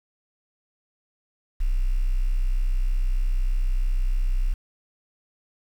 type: tone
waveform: sine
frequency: 31.6 Hz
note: B0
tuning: 41 cents sharp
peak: -19 dBFS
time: 1.6-4.54 s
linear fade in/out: 10 ms
effects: 8-bit